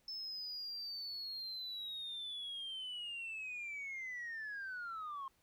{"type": "linear sweep", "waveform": "sine", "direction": "down", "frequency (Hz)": [5274, 1057], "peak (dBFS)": -40, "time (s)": [0.08, 5.28], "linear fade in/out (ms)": 2, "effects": ["tanh soft clip ceiling -39 dBFS", "pink hiss -74 dBFS RMS until 5.42 s"]}